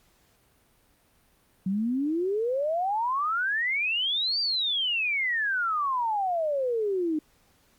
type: exponential two-way sweep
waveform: sine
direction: up then down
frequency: 183.2 to 4756 to 299.6 Hz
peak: -24 dBFS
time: 1.66-7.19 s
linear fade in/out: 5 ms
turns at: 4.4 s
effects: pink hiss -64 dBFS RMS until 7.78 s + Opus 48 kbps